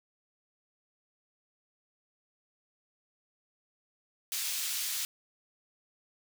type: high-pass noise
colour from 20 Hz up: pink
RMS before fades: -34 dBFS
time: 4.32-5.05 s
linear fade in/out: 0 ms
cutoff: 3400 Hz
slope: 12 dB/octave
effects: none